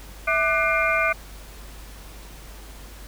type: tone cluster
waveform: sine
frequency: 653 / 1194 / 1495 / 2116 / 2399 Hz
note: E5 / D6 / F#6 / C7 / D7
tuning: -17 / +28 / +17 / +19 / +36 cents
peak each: -25 dBFS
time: 0.27-1.13 s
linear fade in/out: 10 ms
effects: added 50 Hz sine -40 dBFS peak until 3.07 s + pink hiss -45 dBFS RMS until 3.07 s